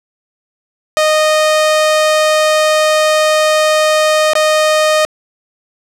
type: tone with dropouts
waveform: sawtooth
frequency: 618 Hz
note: D#5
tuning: 12 cents flat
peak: -5 dBFS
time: 0.97-5.05 s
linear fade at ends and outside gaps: 0 ms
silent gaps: 4.334-4.353 s
effects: low-pass 10000 Hz 12 dB/octave + 7-bit